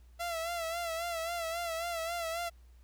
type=tone with vibrato; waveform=sawtooth; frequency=672 Hz; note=E5; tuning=33 cents sharp; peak=-30 dBFS; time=0.19-2.5 s; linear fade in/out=20 ms; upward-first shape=sine; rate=3.7 Hz; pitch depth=60 cents each way; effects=added 60 Hz sine -54 dBFS peak until 2.83 s + pink hiss -71 dBFS RMS until 2.83 s